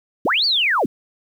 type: linear two-way sweep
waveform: sine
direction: up then down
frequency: 130.81 to 4699 to 161.2 Hz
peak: -15 dBFS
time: 0.25-0.86 s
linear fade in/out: 5 ms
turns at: 0.45 s
effects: 8-bit